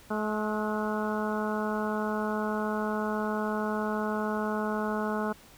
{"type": "harmonic tone with a mistuned harmonic", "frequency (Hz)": 213.7, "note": "G#3", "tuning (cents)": 50, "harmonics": [1, 2, 3, 4, 5, 6, 7], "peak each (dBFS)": [-31, -34, -36, -37, -38, -39, -39], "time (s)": [0.1, 5.33], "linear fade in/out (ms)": 10, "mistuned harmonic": 7, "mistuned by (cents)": -35, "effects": ["pink hiss -54 dBFS RMS until 5.57 s"]}